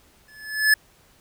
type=tone with exponential growth; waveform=square; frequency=1725 Hz; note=A6; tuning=35 cents flat; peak=-12 dBFS; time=0.28-0.74 s; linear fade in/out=5 ms; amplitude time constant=100 ms; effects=pink hiss -57 dBFS RMS until 1.2 s